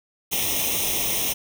white noise with comb filter, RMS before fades -24 dBFS, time 0.31-1.34 s, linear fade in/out 20 ms, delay 0.33 ms, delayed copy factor +0.85, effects none

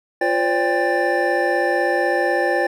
triangle tone cluster, 349.1 / 516 / 572 / 796 / 1768 Hz, F4 / C5 / D5 / G5 / A6, -1 / -24 / -46 / +26 / +8 cents, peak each -21 dBFS, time 0.21-2.67 s, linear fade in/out 5 ms, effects none

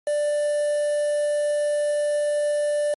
triangle tone with quantisation, 590 Hz, D5, 8 cents sharp, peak -18 dBFS, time 0.07-2.94 s, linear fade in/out 2 ms, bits 6, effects MP3 48 kbps

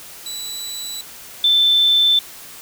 25% pulse / sine tone pair in turn, 3951 / 3536 Hz, B7 / A7, 0 / +8 cents, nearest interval major second, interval 192 cents, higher first, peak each -23 / -11 dBFS, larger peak second, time 0.26-1.01 / 1.44-2.19 s, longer neither, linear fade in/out 2 ms, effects white hiss -38 dBFS RMS until 2.61 s

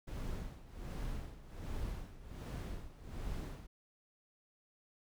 brown noise with tremolo, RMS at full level -40 dBFS, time 0.07-3.67 s, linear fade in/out 10 ms, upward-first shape sine, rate 1.3 Hz, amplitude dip 80%, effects none

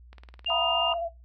click train, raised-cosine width 0.3 ms, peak -32 dBFS, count 8, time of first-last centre 0.13-0.498 s, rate 19 Hz
sine tone, 2805 Hz, F7, 7 cents sharp, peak -25 dBFS, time 0.46-0.93 s, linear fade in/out 5 ms
sine tone with vibrato, 678 Hz, E5, 49 cents sharp, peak -28 dBFS, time 0.48-1.09 s, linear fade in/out 20 ms, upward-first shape square, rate 15 Hz, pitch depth 29 cents each way
sine chord, B major seventh, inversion second, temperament equal with one note detuned, 740 / 944.8 / 987.8 / 1244.5 Hz, F#5 / A#5 / B5 / D#6, 0 / +23 / 0 / 0 cents, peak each -33 dBFS, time 0.5-0.94 s, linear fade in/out 2 ms
effects noise-tail reverb RT60 0.2 s tail -18 dB re dry + added 60 Hz sine -48 dBFS peak until 1.24 s

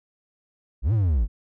triangle linear two-way sweep, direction up then down, 43.7 to 116.54 to 43.7 Hz, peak -16 dBFS, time 0.82-1.28 s, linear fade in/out 50 ms, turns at 0.93 s, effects none

